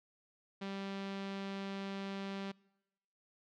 sawtooth tone with low-pass filter, 196 Hz, G3, in tune, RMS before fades -42 dBFS, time 0.61-2.52 s, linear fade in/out 10 ms, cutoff 3800 Hz, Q 1.5, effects noise-tail reverb RT60 1.0 s tail -25 dB re dry

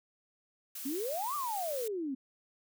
blue noise, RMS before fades -42 dBFS, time 0.75-1.88 s, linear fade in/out 5 ms
sine exponential two-way sweep, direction up then down, 253.9 to 1218 to 253.9 Hz, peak -33 dBFS, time 0.85-2.15 s, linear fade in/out 10 ms, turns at 1.35 s
effects none

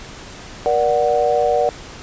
sine chord, Bb augmented, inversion none, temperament equal with one note detuned, 474.6 / 587.3 / 740 Hz, Bb4 / D5 / F#5, +31 / 0 / 0 cents, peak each -18 dBFS, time 0.66-1.69 s, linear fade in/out 0 ms, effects pink hiss -36 dBFS RMS until 2.02 s + resampled to 16000 Hz

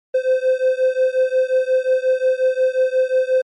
triangle beating tone pair, 514 / 519.6 Hz, C5 / C5, -31 / -12 cents, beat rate 5.6 Hz, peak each -15 / -16 dBFS, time 0.14-3.42 s, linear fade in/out 10 ms, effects MP3 48 kbps

